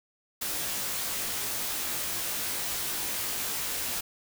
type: noise with comb filter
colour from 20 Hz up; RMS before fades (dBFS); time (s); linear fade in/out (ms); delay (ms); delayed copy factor
white; -32; 0.41-4.01; 10; 18; -0.95
effects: none